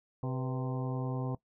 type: harmonic tone with a mistuned harmonic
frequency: 130 Hz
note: C3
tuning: 11 cents flat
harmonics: 1 / 2 / 3 / 4 / 5 / 6 / 7 / 8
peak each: -33 / -39 / -44 / -43 / -48 / -47 / -48 / -49 dBFS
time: 0.23-1.35 s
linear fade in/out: 2 ms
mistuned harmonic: 4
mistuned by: -75 cents
effects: noise-tail reverb RT60 0.1 s tail -19 dB re dry